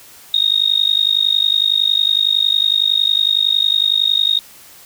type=tone with amplitude modulation; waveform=sine; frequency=3729 Hz; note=A#7; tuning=in tune; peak=-8 dBFS; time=0.34-4.39 s; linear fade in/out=2 ms; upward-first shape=sine; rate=50.9 Hz; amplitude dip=95%; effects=white hiss -42 dBFS RMS until 4.85 s